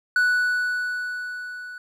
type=tone with level ramp; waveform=triangle; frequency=1480 Hz; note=F#6; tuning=in tune; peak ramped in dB=-14 to -33 dBFS; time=0.16-1.78 s; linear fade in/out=2 ms; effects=none